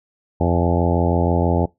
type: harmonic tone with a mistuned harmonic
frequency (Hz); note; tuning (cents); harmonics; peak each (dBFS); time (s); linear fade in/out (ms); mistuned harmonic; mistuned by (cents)
86.2; F2; -22; 1 / 2 / 3 / 4 / 5 / 6 / 7 / 8 / 9 / 10; -19 / -22 / -24 / -25 / -26 / -27 / -27 / -28 / -29 / -29; 0.4-1.66; 10; 9; +48
effects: noise-tail reverb RT60 0.2 s tail -23 dB re dry